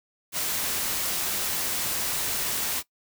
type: noise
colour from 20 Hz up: white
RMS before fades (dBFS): -28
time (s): 0.32-2.83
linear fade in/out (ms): 50
effects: noise-tail reverb RT60 0.1 s tail -19 dB re dry